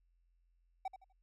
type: tone with echo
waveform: triangle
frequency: 762 Hz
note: G5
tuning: 49 cents flat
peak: -34 dBFS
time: 0.85-0.88 s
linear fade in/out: 5 ms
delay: 82 ms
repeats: 3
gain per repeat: -11 dB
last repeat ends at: 1.126 s
effects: added 43 Hz sine -70 dBFS peak until 1.22 s